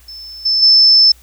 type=tone with level steps; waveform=sine; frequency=5274 Hz; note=E8; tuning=in tune; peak=-29 / -11 / -5 dBFS; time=0.08-1.12 s; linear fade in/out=5 ms; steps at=0.45 / 0.62 s; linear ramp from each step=10 ms; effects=added 60 Hz sine -44 dBFS peak until 1.22 s + white hiss -49 dBFS RMS until 1.22 s